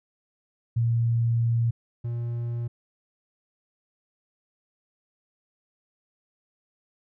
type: tone pair in turn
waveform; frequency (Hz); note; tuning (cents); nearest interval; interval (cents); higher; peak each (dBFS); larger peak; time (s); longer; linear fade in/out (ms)
sine / triangle; 116.54 / 118.44; A#2 / A#2; 0 / +28; unison; 28; second; -20 / -25; first; 0.76-1.71 / 2.04-2.68; first; 10
effects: none